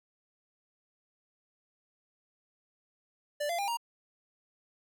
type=tone with pitch steps; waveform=square; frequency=587.3 / 686.4 / 802.3 / 937.7 Hz; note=D5 / F5 / G5 / A#5; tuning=0 / -30 / +40 / +10 cents; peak=-31 dBFS; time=3.4-3.772 s; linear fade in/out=10 ms; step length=93 ms; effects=none